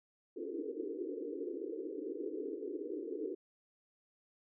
white band-pass noise, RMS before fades -41 dBFS, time 0.36-3.35 s, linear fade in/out 10 ms, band 280 to 470 Hz, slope 96 dB/octave, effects none

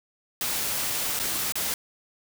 white noise with dropouts, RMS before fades -28 dBFS, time 0.41-1.74 s, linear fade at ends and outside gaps 1 ms, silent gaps 1.191-1.198 / 1.522-1.555 s, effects none

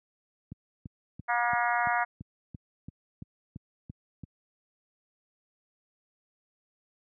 click train, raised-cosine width 5 ms, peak -26 dBFS, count 12, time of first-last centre 0.52-4.236 s, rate 2.96 Hz
harmonic tone, 239.1 Hz, A#3, 44 cents sharp, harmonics 3 / 4 / 5 / 6 / 7 / 8 / 9, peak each -29 / -31 / -34 / -32 / -34 / -35 / -38 dBFS, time 1.28-2.05 s, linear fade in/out 20 ms
effects high-pass 100 Hz 12 dB/octave

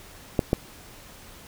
clicks, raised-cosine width 2 ms, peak -6 dBFS, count 2, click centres 0.392 / 0.531 s, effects pink hiss -47 dBFS RMS until 1.47 s

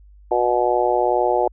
harmonic tone, 122.1 Hz, B2, 19 cents flat, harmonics 3 / 4 / 5 / 6 / 7, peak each -22 / -22 / -22 / -22 / -22 dBFS, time 0.31-1.48 s, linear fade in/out 5 ms, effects added 50 Hz sine -44 dBFS peak until 1.52 s

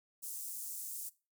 pink high-pass noise, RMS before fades -43 dBFS, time 0.22-1.1 s, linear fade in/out 20 ms, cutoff 7600 Hz, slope 24 dB/octave, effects noise-tail reverb RT60 0.3 s tail -20 dB re dry

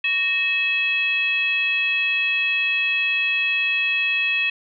sine tone with frequency modulation, 2582 Hz, E7, 37 cents flat, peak -18 dBFS, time 0.04-4.5 s, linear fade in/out 5 ms, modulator 732 Hz, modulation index 0.71, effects none

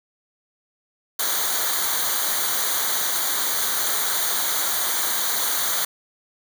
white noise with comb filter, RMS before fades -23 dBFS, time 1.19-5.85 s, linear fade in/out 5 ms, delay 0.38 ms, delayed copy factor -0.8, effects none

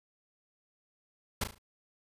pink noise with echo, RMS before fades -31 dBFS, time 1.41-1.44 s, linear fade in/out 5 ms, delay 36 ms, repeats 4, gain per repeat -8 dB, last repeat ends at 1.584 s, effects resampled to 32000 Hz

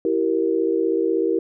sine chord, E diminished, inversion none, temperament equal with one note detuned, 329.6 / 385.9 / 466.2 Hz, E4 / G4 / Bb4, 0 / -27 / 0 cents, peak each -22 dBFS, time 0.05-1.39 s, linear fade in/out 2 ms, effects none

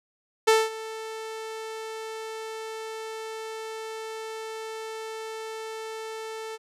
sawtooth tone with ADSR envelope, 442.3 Hz, A4, 9 cents sharp, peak -11 dBFS, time 0.47-6.58 s, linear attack 13 ms, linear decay 210 ms, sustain -19 dB, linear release 35 ms, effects low-pass 10000 Hz 12 dB/octave

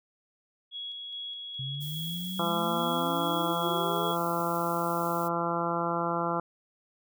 sine tone with tremolo, 3337 Hz, G#7, 8 cents sharp, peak -35 dBFS, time 0.71-4.17 s, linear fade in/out 50 ms, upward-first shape square, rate 2.4 Hz, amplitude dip 25%
sine exponential sweep, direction up, 130 to 440 Hz, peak -34 dBFS, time 1.59-4.12 s, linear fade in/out 5 ms
violet noise, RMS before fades -43 dBFS, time 1.8-5.29 s, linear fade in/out 20 ms
harmonic tone, 170 Hz, F3, 46 cents flat, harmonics 1 / 2 / 3 / 4 / 5 / 6 / 7 / 8, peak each -35 / -35 / -35 / -35 / -35 / -35 / -35 / -35 dBFS, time 2.39-6.4 s, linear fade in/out 2 ms
effects none

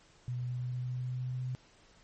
sine tone with pitch glide, 123.47 to 127.16 Hz, B2 to C3, 0 to -49 cents, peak -33 dBFS, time 0.28-1.55 s, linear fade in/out 0 ms, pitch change +51 cents, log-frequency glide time 0.38-1.38 s, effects pink hiss -62 dBFS RMS until 2.03 s + MP3 32 kbps

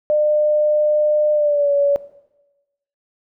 sine tone with pitch glide, 602 to 568.2 Hz, D5 to C#5, +43 to +43 cents, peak -13 dBFS, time 0.1-1.96 s, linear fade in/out 0 ms, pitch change -100 cents, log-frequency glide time 1.33-1.72 s, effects noise-tail reverb RT60 1.0 s tail -17 dB re dry

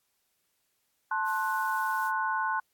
sine chord, F# diminished, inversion first, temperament equal with one note detuned, 880 / 1058.1 / 1480 Hz, A5 / C6 / F#6, 0 / +19 / 0 cents, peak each -31 dBFS, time 1.11-2.6 s, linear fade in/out 5 ms
blue noise, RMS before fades -48 dBFS, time 1.24-2.12 s, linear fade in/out 50 ms
effects white hiss -75 dBFS RMS until 2.73 s + AAC 64 kbps

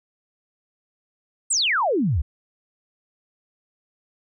sine exponential sweep, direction down, 8840 to 62 Hz, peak -18 dBFS, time 1.5-2.22 s, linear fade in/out 10 ms, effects none

